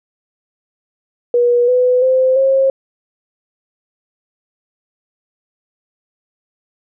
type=tone with pitch steps; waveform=sine; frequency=482.8 / 500.1 / 518.1 / 536.6 Hz; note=B4 / B4 / C5 / C5; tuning=-39 / +22 / -17 / +44 cents; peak=-9 dBFS; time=1.34-2.7 s; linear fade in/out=2 ms; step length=340 ms; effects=none